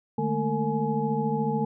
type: tone cluster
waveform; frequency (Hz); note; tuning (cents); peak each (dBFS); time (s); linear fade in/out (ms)
sine; 149.7 / 212.6 / 226.4 / 452.6 / 843; D3 / G#3 / A3 / A4 / G#5; +33 / +41 / +50 / +49 / +26; -30; 0.18-1.65; 5
effects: none